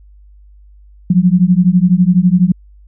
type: beating tone pair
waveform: sine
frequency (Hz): 174.61 / 186.61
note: F3 / F#3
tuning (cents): 0 / +15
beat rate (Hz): 12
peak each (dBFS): -10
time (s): 1.1-2.52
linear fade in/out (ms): 5
effects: added 50 Hz sine -39 dBFS peak until 2.87 s